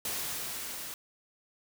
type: noise with level ramp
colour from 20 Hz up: white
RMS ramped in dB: -34 to -41 dBFS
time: 0.05-0.94 s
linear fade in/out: 2 ms
effects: none